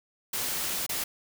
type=noise with dropouts; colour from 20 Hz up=white; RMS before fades=-31 dBFS; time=0.33-1.04 s; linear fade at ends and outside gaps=5 ms; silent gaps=0.865-0.892 s; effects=none